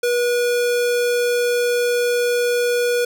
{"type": "tone", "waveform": "square", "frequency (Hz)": 484, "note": "B4", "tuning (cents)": -35, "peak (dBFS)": -17, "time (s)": [0.03, 3.05], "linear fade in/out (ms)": 5, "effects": []}